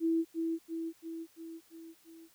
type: tone with echo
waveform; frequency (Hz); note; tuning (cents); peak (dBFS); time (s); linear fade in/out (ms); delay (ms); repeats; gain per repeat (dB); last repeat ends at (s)
sine; 328.4; E4; -6; -26; 0-0.25; 50; 340; 6; -4; 2.29
effects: white hiss -65 dBFS RMS until 2.34 s